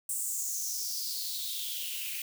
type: noise with high-pass filter sweep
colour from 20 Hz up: blue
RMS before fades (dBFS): -35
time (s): 0.09-2.22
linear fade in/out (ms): 2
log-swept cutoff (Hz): 8400 to 2400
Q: 5.5
effects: none